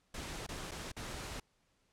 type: noise with dropouts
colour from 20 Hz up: pink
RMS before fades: -43 dBFS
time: 0.14-1.4 s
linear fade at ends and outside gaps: 5 ms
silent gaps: 0.466-0.488 / 0.711-0.716 / 0.918-0.965 s
effects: pink hiss -75 dBFS RMS until 1.92 s + low-pass 9000 Hz 12 dB/octave